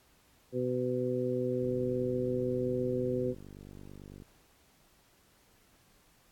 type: harmonic tone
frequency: 125.6 Hz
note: B2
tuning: 30 cents sharp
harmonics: 1 / 2 / 3 / 4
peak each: -37 / -35 / -33 / -34 dBFS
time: 0.52-3.35 s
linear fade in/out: 50 ms
type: click train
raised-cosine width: 3 ms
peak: -36 dBFS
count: 128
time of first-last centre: 1.63-4.222 s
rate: 49 Hz
effects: pink hiss -65 dBFS RMS until 6.31 s + AAC 64 kbps

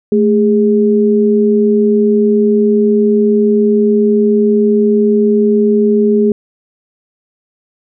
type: tone pair together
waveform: sine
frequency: 218.2 / 411.5 Hz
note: A3 / G#4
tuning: -14 / -16 cents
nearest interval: major seventh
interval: 1098 cents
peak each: -10 dBFS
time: 0.12-6.32 s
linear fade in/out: 2 ms
effects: none

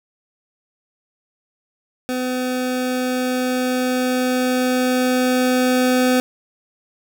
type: tone with level ramp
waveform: 25% pulse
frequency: 253.2 Hz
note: B3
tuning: 43 cents sharp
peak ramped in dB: -17 to -10 dBFS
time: 2.09-6.2 s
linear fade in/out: 0 ms
effects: none

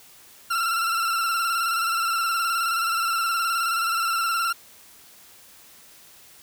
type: tone with vibrato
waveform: 40% pulse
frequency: 1357 Hz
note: E6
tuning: 50 cents sharp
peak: -21 dBFS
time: 0.5-4.53 s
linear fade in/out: 10 ms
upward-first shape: square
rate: 19 Hz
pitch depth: 39 cents each way
effects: white hiss -50 dBFS RMS until 6.42 s

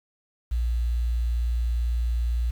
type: tone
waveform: sine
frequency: 58.9 Hz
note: A#1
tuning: 19 cents sharp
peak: -21 dBFS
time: 0.51-2.51 s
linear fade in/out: 10 ms
effects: tanh soft clip ceiling -17 dBFS + 8-bit

